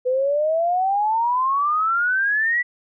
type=exponential sweep; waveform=sine; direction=up; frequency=496.6 to 1975.5 Hz; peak=-17 dBFS; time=0.05-2.63 s; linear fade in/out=20 ms; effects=none